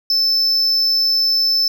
triangle tone, 5274 Hz, E8, in tune, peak -12 dBFS, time 0.1-1.68 s, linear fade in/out 2 ms, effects none

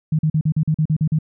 sine tone bursts, 155.56 Hz, D#3, in tune, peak -14 dBFS, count 10, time 0.12-1.188 s, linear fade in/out 5 ms, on 69 ms, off 42 ms, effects none

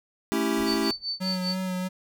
square chord, A dominant seventh, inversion none, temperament equal, 220 / 277.2 / 329.6 / 392 Hz, A3 / C#4 / E4 / G4, 0 / 0 / 0 / 0 cents, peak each -30 / -30 / -29 / -30 dBFS, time 0.32-0.91 s, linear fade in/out 0 ms
brown noise with exponential decay, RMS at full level -42 dBFS, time 0.57-1.45 s, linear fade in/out 5 ms, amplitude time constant 190 ms
sine tone with tremolo, 4531 Hz, C#8, 37 cents sharp, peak -26 dBFS, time 0.65-1.56 s, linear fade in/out 50 ms, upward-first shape sine, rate 5 Hz, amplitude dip 95%
square tone with vibrato, 185 Hz, F#3, in tune, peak -28 dBFS, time 1.2-1.89 s, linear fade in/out 20 ms, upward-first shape sine, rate 3.1 Hz, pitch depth 22 cents each way
effects none

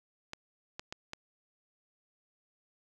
clicks, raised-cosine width 0.2 ms, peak -22 dBFS, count 4, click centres 0.334 / 0.795 / 0.925 / 1.134 s, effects none

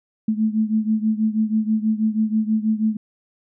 sine beating tone pair, 215.9 / 222.1 Hz, A3 / A3, -33 / +16 cents, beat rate 6.2 Hz, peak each -19 / -22 dBFS, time 0.28-2.97 s, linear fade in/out 5 ms, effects none

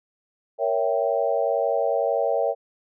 sine chord, A# diminished seventh, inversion none, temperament equal with one note detuned, 466.2 / 557.3 / 659.3 / 784 Hz, A#4 / C#5 / E5 / G5, 0 / +9 / 0 / 0 cents, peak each -26 / -24 / -25 / -28 dBFS, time 0.58-2.55 s, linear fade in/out 50 ms, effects none

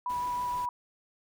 sine tone with vibrato, 983 Hz, B5, 8 cents flat, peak -29 dBFS, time 0.06-0.69 s, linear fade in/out 2 ms, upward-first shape sine, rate 6.3 Hz, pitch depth 10 cents each way
pink noise, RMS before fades -47 dBFS, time 0.09-0.66 s, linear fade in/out 10 ms
effects none

